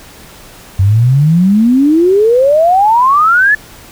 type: exponential sweep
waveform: sine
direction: up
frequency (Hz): 92.5 to 1760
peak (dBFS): -5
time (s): 0.79-3.55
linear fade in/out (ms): 5
effects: pink hiss -36 dBFS RMS until 3.91 s